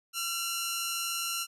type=tone pair together; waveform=10% pulse; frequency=1363.2 / 2886 Hz; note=F6 / F#7; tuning=-42 / -44 cents; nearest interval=octave + minor second; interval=1298 cents; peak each=-25 / -26 dBFS; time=0.13-1.47 s; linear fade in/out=50 ms; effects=resampled to 32000 Hz